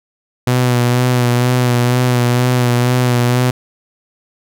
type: tone with vibrato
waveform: sawtooth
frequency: 123.47 Hz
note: B2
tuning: in tune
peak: -7 dBFS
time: 0.47-3.51 s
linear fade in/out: 5 ms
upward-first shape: sine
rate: 2.1 Hz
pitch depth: 31 cents each way
effects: none